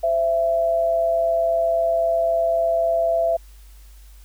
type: tone pair together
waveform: sine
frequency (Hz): 523.3 / 667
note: C5 / E5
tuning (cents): 0 / +20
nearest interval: major third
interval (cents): 420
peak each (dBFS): -27 / -17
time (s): 0.03-3.37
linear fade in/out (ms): 10
effects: added 50 Hz sine -42 dBFS peak until 4.24 s + white hiss -55 dBFS RMS until 4.24 s